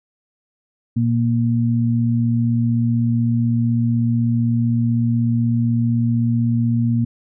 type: tone pair together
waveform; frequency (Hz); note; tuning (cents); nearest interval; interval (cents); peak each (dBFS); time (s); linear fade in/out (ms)
sine; 118.26 / 234.2; A#2 / A#3; +25 / +8; octave; 1183; -17 / -18; 0.96-7.05; 10
effects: none